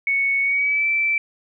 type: tone with pitch glide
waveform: sine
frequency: 2217 to 2329 Hz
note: C#7 to D7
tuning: 0 to -15 cents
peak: -17 dBFS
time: 0.07-1.18 s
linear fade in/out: 2 ms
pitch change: +85 cents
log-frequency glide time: 0.42-0.87 s
effects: none